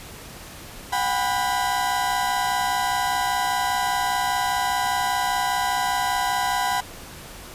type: tone cluster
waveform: 35% pulse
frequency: 733 / 798 / 989 Hz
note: F#5 / G5 / B5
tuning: -16 / +31 / +2 cents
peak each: -25 / -24 / -23 dBFS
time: 0.92-6.81 s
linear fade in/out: 10 ms
effects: pink hiss -40 dBFS RMS until 7.54 s + resampled to 32000 Hz